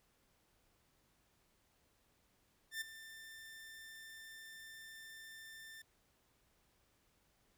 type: tone with ADSR envelope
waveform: sawtooth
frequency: 1786 Hz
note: A6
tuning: 25 cents sharp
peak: -34 dBFS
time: 2.71-5.82 s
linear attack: 100 ms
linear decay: 14 ms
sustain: -14 dB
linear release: 5 ms
effects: pink hiss -75 dBFS RMS until 7.57 s